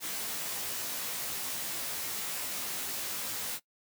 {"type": "noise with comb filter", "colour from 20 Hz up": "white", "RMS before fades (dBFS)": -36, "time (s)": [0, 3.6], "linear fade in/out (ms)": 50, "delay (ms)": 17, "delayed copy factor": -0.95, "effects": ["noise-tail reverb RT60 0.1 s tail -20 dB re dry", "high-pass 100 Hz 12 dB/octave"]}